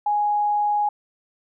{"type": "tone", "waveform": "sine", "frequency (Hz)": 830.6, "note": "G#5", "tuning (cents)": 0, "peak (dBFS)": -18, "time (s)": [0.06, 0.89], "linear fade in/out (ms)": 5, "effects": []}